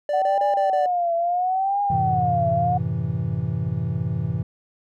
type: tone bursts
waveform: triangle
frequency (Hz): 587.3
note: D5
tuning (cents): 0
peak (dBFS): -19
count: 5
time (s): 0.09-0.86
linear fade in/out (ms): 2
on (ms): 130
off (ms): 30
type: tone with vibrato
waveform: sine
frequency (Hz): 740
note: F#5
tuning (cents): 0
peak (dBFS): -19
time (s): 0.13-2.78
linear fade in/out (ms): 10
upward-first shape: triangle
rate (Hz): 0.74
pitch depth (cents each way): 170
type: chord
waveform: triangle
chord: F# half-diminished seventh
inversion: none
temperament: equal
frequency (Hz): 92.5 / 110 / 130.81 / 164.81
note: F#2 / A2 / C3 / E3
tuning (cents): 0 / 0 / 0 / 0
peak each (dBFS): -28 / -26 / -25 / -25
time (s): 1.9-4.43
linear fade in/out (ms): 5
effects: none